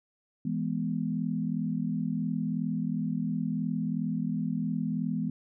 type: chord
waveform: sine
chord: E major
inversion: none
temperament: equal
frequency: 164.81 / 207.7 / 246.9 Hz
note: E3 / G#3 / B3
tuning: 0 / 0 / 0 cents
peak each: -32 dBFS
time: 0.45-5.3 s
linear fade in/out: 5 ms
effects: none